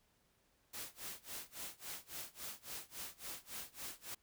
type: noise with tremolo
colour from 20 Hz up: white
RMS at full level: -45 dBFS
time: 0.73-4.15 s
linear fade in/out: 10 ms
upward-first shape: sine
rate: 3.6 Hz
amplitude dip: 95%
effects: pink hiss -75 dBFS RMS until 4.22 s